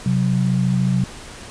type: tone pair together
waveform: sine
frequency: 130.81 / 184.99 Hz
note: C3 / F#3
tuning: 0 / 0 cents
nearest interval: tritone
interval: 600 cents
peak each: -18 dBFS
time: 0.06-1.04 s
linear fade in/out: 2 ms
effects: pink hiss -37 dBFS RMS until 1.5 s + resampled to 22050 Hz